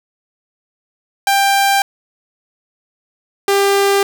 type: tone pair in turn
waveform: sawtooth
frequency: 791 / 397.6 Hz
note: G5 / G4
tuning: +15 / +25 cents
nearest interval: octave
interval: 1190 cents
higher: first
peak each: -7 dBFS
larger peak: neither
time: 1.27-1.82 / 3.48-4.03 s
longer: neither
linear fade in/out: 2 ms
effects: none